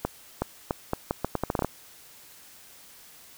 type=accelerating click train; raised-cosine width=1 ms; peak=-11 dBFS; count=13; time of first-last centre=0.05-1.647 s; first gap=370 ms; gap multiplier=0.78; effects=white hiss -51 dBFS RMS until 3.37 s